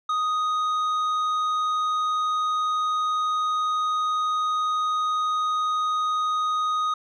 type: tone with tanh clipping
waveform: triangle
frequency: 1246 Hz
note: D#6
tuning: 2 cents sharp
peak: -23 dBFS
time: 0.09-6.94 s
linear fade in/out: 5 ms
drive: 11 dB
effects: none